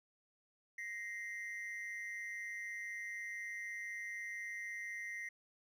triangle ring-modulated tone, 1977 Hz, B6, 1 cent sharp, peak -37 dBFS, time 0.78-5.29 s, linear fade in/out 5 ms, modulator 102 Hz, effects none

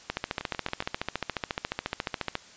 two click trains, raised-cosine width 0.3 ms, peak -18 / -12 dBFS, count 4 / 33, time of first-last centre 0.41-0.824 / 0.1-2.354 s, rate 7.24 / 14.2 Hz, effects white hiss -51 dBFS RMS until 2.56 s + resampled to 16000 Hz

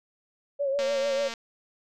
sine tone with vibrato, 554.4 Hz, C#5, in tune, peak -24 dBFS, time 0.59-1.29 s, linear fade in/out 20 ms, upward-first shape triangle, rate 6.8 Hz, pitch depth 70 cents each way
click train, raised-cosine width 0.2 ms, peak -19 dBFS, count 127, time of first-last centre 0.79-1.338 s, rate 230 Hz
effects none

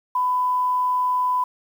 sine tone with quantisation, 1000 Hz, B5, 21 cents sharp, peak -18 dBFS, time 0.15-1.44 s, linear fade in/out 5 ms, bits 8, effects none

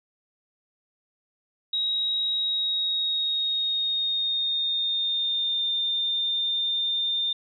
sine tone with pitch glide, 3811 to 3610 Hz, A#7 to A7, +38 to +44 cents, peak -23 dBFS, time 1.73-7.33 s, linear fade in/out 5 ms, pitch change -94 cents, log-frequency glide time 2.32-5.66 s, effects none

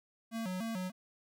square tone with vibrato, 204.3 Hz, G#3, 28 cents flat, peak -36 dBFS, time 0.31-0.92 s, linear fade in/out 50 ms, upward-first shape square, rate 3.4 Hz, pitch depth 180 cents each way, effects none

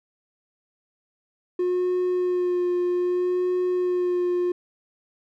triangle tone with vibrato, 359 Hz, F4, 48 cents sharp, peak -18 dBFS, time 1.59-4.52 s, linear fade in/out 5 ms, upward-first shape sine, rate 0.63 Hz, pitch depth 18 cents each way, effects tanh soft clip ceiling -14 dBFS

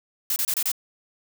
blue noise bursts, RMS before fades -24 dBFS, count 5, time 0.3-0.717 s, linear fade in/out 2 ms, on 61 ms, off 28 ms, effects none

